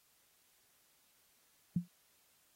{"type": "tone with exponential decay", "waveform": "sine", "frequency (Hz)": 174.61, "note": "F3", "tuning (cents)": 0, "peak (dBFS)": -26, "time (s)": [1.76, 1.88], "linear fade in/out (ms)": 5, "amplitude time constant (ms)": 24, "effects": ["white hiss -71 dBFS RMS until 2.55 s", "AAC 48 kbps"]}